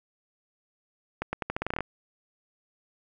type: accelerating click train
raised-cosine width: 0.5 ms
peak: -14 dBFS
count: 12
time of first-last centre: 1.22-1.806 s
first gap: 110 ms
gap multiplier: 0.84
effects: none